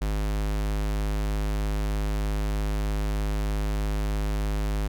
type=tone; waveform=square; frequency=51.6 Hz; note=G#1; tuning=10 cents flat; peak=-25 dBFS; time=0.01-4.88 s; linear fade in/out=10 ms; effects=none